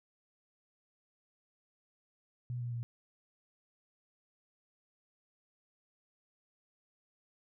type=tone with pitch steps; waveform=sine; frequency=122.5 / 120.4 / 118.33 Hz; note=B2 / B2 / A#2; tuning=-14 / -44 / +26 cents; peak=-35 dBFS; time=2.5-2.83 s; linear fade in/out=0 ms; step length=110 ms; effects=none